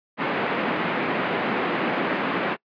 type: band-pass noise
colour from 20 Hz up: pink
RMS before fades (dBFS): -25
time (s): 0.17-2.57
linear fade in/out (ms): 50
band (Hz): 190 to 2600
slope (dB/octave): 24
effects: noise-tail reverb RT60 0.1 s tail -25 dB re dry + resampled to 11025 Hz